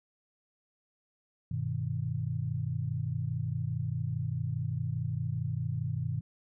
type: chord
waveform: sine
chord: G augmented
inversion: none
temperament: equal with one note detuned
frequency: 98 / 122.83 / 155.56 Hz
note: G2 / B2 / D#3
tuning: 0 / -9 / 0 cents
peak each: -36 / -33 / -35 dBFS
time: 1.51-6.21 s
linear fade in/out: 5 ms
effects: none